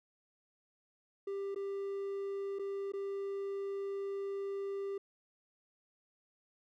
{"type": "tone with dropouts", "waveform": "triangle", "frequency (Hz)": 395.5, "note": "G4", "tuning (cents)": 15, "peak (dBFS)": -34, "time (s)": [1.27, 4.98], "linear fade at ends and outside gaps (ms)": 5, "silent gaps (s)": [[1.547, 1.559], [2.588, 2.593], [2.921, 2.935]], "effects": []}